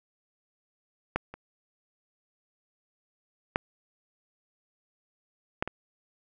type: clicks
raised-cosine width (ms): 0.5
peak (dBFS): -11 / -26 / -9 / -11 / -19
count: 5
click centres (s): 1.16 / 1.34 / 3.559 / 5.625 / 5.676
effects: none